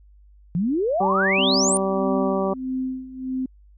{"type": "exponential sweep", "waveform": "sine", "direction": "up", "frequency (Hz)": [161.7, 9470], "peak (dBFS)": -19, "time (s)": [0.55, 1.77], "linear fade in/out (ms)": 0}
{"type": "harmonic tone", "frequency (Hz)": 192.9, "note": "G3", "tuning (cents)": -28, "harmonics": [1, 2, 3, 4, 5, 6], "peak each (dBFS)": [-25, -25, -25, -31, -33, -31], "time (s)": [1, 2.54], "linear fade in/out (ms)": 10}
{"type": "tone with tremolo", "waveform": "sine", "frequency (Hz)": 259.3, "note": "C4", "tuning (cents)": -15, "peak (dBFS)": -22, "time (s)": [1.38, 3.46], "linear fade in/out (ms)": 5, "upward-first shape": "sine", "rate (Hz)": 1.6, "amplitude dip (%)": 80}
{"effects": ["added 50 Hz sine -48 dBFS peak until 3.77 s"]}